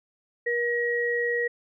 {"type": "tone pair together", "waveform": "sine", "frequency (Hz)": [476.6, 1901], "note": ["A#4", "A#6"], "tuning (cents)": [38, 33], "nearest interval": "2 octaves", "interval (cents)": 2395, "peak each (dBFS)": -26, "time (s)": [0.46, 1.48], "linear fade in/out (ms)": 10, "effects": []}